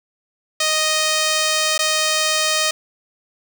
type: tone with dropouts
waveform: 5% pulse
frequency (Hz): 622.3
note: D#5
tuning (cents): 0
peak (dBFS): -5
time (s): 0.6-2.71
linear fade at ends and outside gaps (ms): 5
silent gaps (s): 1.779-1.79
effects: none